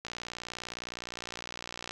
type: click train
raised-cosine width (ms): 0.2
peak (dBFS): -21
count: 112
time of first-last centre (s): 0.05-1.909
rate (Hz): 59.7
effects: none